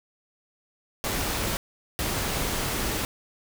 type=noise bursts at uneven times; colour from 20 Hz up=pink; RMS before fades=-28 dBFS; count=2; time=1.04-1.57 / 1.99-3.05 s; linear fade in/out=0 ms; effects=none